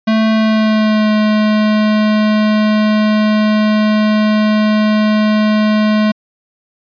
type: tone with pitch glide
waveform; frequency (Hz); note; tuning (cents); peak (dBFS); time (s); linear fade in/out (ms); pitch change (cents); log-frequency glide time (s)
square; 220 to 213.6; A3 to G#3; 0 to +49; -10; 0.07-6.12; 10; -51; 0.31-1.12
effects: resampled to 11025 Hz